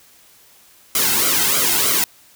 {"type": "noise with flanger", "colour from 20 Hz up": "white", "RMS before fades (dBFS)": -17, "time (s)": [0.95, 2.04], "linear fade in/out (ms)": 2, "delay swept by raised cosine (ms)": [1.1, 1.76], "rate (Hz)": 3.2, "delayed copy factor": -0.85, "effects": ["white hiss -50 dBFS RMS until 2.35 s"]}